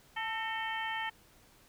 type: harmonic tone with a mistuned harmonic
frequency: 442.5 Hz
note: A4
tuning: 10 cents sharp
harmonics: 2 / 3 / 4 / 5 / 6 / 7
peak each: -37 / -46 / -38 / -43 / -47 / -43 dBFS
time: 0.16-1.1 s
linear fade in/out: 10 ms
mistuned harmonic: 4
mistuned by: +52 cents
effects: pink hiss -62 dBFS RMS until 1.68 s